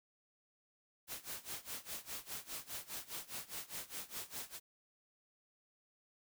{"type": "noise with tremolo", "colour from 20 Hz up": "white", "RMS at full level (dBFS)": -43, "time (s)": [1.07, 4.6], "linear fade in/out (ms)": 50, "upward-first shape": "sine", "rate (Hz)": 4.9, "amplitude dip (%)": 90, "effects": []}